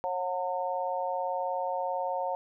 harmonic tone, 181.5 Hz, F#3, 33 cents flat, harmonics 3 / 4 / 5, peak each -33 / -33 / -33 dBFS, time 0.04-2.35 s, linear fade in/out 0 ms, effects none

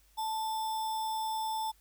sine tone with sample-and-hold, 880 Hz, A5, in tune, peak -31 dBFS, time 0.17-1.72 s, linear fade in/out 20 ms, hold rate 4410 Hz, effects added 50 Hz sine -64 dBFS peak until 1.8 s + white hiss -67 dBFS RMS until 1.8 s

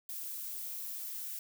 violet noise with high-pass filter sweep, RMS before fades -41 dBFS, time 0.09-1.39 s, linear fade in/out 2 ms, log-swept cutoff 380 to 1400 Hz, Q 1.4, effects none

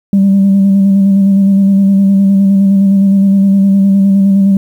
sine tone with vibrato, 196 Hz, G3, in tune, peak -3 dBFS, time 0.13-4.57 s, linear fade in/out 2 ms, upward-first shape square, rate 9.7 Hz, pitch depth 20 cents each way, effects tanh soft clip ceiling -2 dBFS + 7-bit

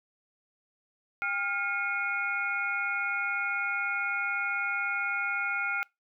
sine tone cluster, 802 / 1407 / 2171 / 2453 Hz, G5 / F6 / C#7 / D#7, +39 / +12 / -37 / -25 cents, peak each -39 / -30 / -33 / -36 dBFS, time 1.22-5.83 s, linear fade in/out 0 ms, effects noise-tail reverb RT60 0.2 s tail -24 dB re dry

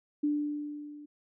sine tone with level ramp, 294.9 Hz, D4, 7 cents sharp, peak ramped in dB -24 to -45 dBFS, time 0.23-1.06 s, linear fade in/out 10 ms, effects none

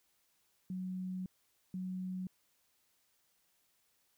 sine tone bursts at uneven times, 185 Hz, F#3, in tune, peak -37 dBFS, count 2, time 0.7-1.26 / 1.74-2.27 s, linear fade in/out 2 ms, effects white hiss -75 dBFS RMS until 4.17 s

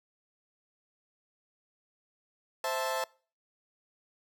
30% pulse chord, A minor, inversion first, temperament equal, 523.3 / 659.3 / 880 Hz, C5 / E5 / A5, 0 / 0 / 0 cents, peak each -32 dBFS, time 2.64-3.04 s, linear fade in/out 2 ms, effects noise-tail reverb RT60 0.4 s tail -24 dB re dry

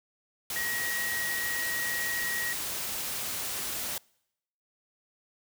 sine tone in noise, 1900 Hz, A#6, 33 cents sharp, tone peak -31 dBFS, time 0.56-2.53 s, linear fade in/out 2 ms, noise white, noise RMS -34 dBFS, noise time 0.5-3.98 s, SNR 0 dB, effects noise-tail reverb RT60 0.8 s tail -26 dB re dry

